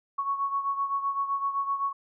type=beating tone pair; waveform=sine; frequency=1108 / 1115.8 Hz; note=C#6 / C#6; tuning=-1 / +11 cents; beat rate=7.8 Hz; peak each=-27 / -33 dBFS; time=0.18-1.93 s; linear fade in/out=10 ms; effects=none